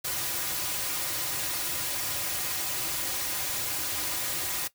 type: noise with comb filter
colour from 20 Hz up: white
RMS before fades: -31 dBFS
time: 0.04-4.68 s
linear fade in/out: 10 ms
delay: 4.5 ms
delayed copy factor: -0.75
effects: noise-tail reverb RT60 0.1 s tail -17 dB re dry